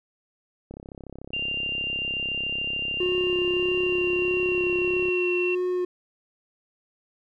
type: click train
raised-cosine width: 2 ms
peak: -26 dBFS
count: 148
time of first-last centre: 0.71-5.085 s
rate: 33.6 Hz
type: tone with pitch glide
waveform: sine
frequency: 2788 to 2723 Hz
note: F7 to F7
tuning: -4 to -44 cents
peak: -26 dBFS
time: 1.33-5.55 s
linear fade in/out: 5 ms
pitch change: -40 cents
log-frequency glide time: 3.48-5.4 s
type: tone with vibrato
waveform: triangle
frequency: 360.2 Hz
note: F#4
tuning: 46 cents flat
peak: -21 dBFS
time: 3-5.85 s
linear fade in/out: 5 ms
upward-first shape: sine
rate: 1.6 Hz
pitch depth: 14 cents each way
effects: none